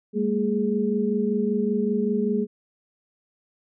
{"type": "tone cluster", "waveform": "sine", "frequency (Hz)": [201.2, 226.4, 416.8], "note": ["G3", "A3", "G#4"], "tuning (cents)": [45, 50, 6], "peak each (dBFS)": -25, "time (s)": [0.13, 2.47], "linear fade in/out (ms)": 50, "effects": []}